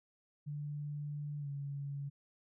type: tone with pitch glide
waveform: sine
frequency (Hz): 146.83 to 141.09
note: D3 to C#3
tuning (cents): 0 to +31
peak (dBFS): -38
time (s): 0.46-2.1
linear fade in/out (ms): 20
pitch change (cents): -69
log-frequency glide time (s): 1.39-1.48
effects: none